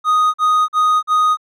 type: tone bursts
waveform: triangle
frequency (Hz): 1244.5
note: D#6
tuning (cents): 0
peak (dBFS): -9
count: 4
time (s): 0.04-1.372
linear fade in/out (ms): 50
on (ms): 300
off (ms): 44
effects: none